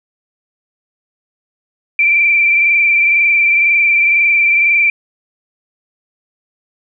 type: tone with frequency modulation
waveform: sine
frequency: 2349 Hz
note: D7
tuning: in tune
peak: -8 dBFS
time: 1.99-4.9 s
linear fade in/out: 2 ms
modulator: 22 Hz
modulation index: 2.1
effects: none